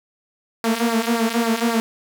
sawtooth tone with flanger, 230 Hz, A#3, 23 cents flat, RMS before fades -20 dBFS, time 0.64-1.8 s, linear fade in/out 0 ms, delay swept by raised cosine 0.31 to 4.51 ms, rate 3.7 Hz, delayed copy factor -0.75, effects none

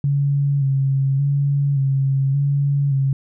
sine tone with vibrato, 138.59 Hz, C#3, in tune, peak -15 dBFS, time 0.04-3.13 s, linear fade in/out 2 ms, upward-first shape square, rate 0.87 Hz, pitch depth 33 cents each way, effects none

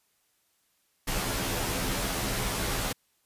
pink noise with comb filter, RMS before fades -30 dBFS, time 1.07-2.93 s, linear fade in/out 10 ms, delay 13 ms, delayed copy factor -0.9, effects white hiss -71 dBFS RMS until 3.25 s + resampled to 32000 Hz

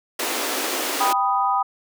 pink high-pass noise, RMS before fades -25 dBFS, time 0.19-1.13 s, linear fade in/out 5 ms, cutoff 270 Hz, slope 48 dB/octave
sine chord, G augmented, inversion none, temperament equal with one note detuned, 788.1 / 987.8 / 1244.5 Hz, G5 / B5 / D#6, +9 / 0 / 0 cents, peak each -22 dBFS, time 1-1.63 s, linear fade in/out 10 ms
effects none

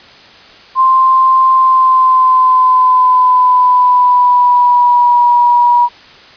sine tone with pitch glide, 1046.5 to 965.2 Hz, C6 to B5, 0 to -40 cents, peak -5 dBFS, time 0.75-5.89 s, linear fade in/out 50 ms, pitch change -140 cents, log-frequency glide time 1.52-5.26 s, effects white hiss -38 dBFS RMS until 6.36 s + resampled to 11025 Hz

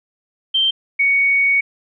sine tone pair in turn, 3136 / 2232 Hz, G7 / C#7, 0 / +11 cents, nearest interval tritone, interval 589 cents, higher first, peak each -13 / -12 dBFS, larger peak second, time 0.54-0.71 / 0.99-1.61 s, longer second, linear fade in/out 10 ms, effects none

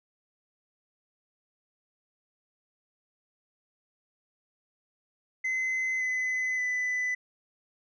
sine tone with pitch steps, 2047 / 2022 / 1997.9 Hz, C7 / B6 / B6, -38 / +40 / +19 cents, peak -24 dBFS, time 5.44-7.15 s, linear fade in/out 10 ms, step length 570 ms, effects tanh soft clip ceiling -26 dBFS

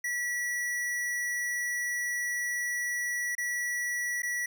square tone with dropouts, 1943 Hz, B6, 29 cents flat, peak -30 dBFS, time 0.04-4.46 s, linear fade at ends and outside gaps 5 ms, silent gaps 3.352-3.38 / 4.221-4.231 s, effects none

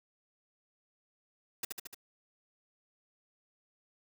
white noise with echo, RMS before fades -35 dBFS, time 1.63-1.65 s, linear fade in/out 5 ms, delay 74 ms, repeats 4, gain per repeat -3 dB, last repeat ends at 1.946 s, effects none

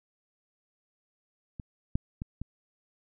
clicks, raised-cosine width 5 ms, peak -26 / -14 / -22 / -23 dBFS, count 4, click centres 1.598 / 1.955 / 2.219 / 2.416 s, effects none

